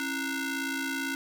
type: ring-modulated tone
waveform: sawtooth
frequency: 600 Hz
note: D5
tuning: 37 cents sharp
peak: -23 dBFS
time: 0-1.15 s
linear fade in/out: 0 ms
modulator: 871 Hz
effects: none